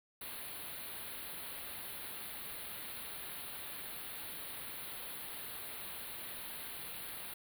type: band-stop noise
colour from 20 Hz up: white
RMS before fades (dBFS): -45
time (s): 0.21-7.34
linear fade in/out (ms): 5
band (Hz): 4400 to 9400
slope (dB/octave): 96
effects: none